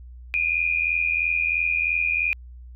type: tone pair together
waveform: sine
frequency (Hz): 2400 / 2483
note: D7 / D#7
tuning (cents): +37 / -4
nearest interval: minor second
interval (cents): 59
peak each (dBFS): -23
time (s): 0.34-2.33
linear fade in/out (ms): 0
effects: added 61 Hz sine -39 dBFS peak until 2.75 s